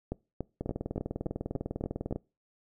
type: two click trains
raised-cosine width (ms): 2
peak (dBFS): -20 / -19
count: 32 / 8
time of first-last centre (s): 0.61-2.16 / 0.12-2.126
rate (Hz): 20 / 3.49
effects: noise-tail reverb RT60 0.3 s tail -24 dB re dry